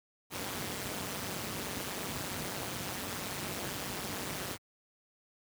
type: noise with amplitude modulation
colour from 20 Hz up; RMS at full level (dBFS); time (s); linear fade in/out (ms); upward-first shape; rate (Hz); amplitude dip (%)
pink; -34; 0.3-4.58; 50; sine; 190; 85
effects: high-pass 100 Hz 12 dB/octave